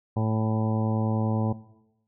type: harmonic tone with a mistuned harmonic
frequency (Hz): 110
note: A2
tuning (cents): 0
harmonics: 1 / 2 / 3 / 4 / 5 / 6 / 7 / 8 / 9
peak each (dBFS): -24 / -29 / -36 / -37 / -36 / -42 / -37 / -40 / -40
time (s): 0.16-1.53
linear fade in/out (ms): 10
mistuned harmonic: 8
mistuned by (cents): -17
effects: noise-tail reverb RT60 0.9 s tail -18 dB re dry